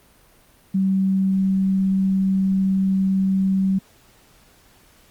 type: tone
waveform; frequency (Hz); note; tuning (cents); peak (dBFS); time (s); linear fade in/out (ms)
sine; 191.6; G3; -39; -16; 0.74-3.79; 10
effects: pink hiss -54 dBFS RMS until 5.1 s + Opus 32 kbps